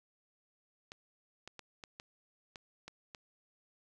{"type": "clicks", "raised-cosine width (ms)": 0.2, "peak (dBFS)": -29, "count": 8, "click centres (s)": [0.919, 1.476, 1.593, 1.838, 1.999, 2.558, 2.88, 3.148], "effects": []}